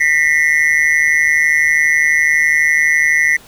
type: tone with amplitude modulation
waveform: triangle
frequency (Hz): 1975.5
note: B6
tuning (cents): 0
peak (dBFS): -4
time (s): 0-3.37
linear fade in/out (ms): 10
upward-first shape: sine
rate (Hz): 152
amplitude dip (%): 100
effects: pink hiss -42 dBFS RMS until 3.47 s